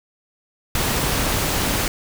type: noise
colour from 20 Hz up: pink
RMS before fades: -21 dBFS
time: 0.75-1.88 s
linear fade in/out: 2 ms
effects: none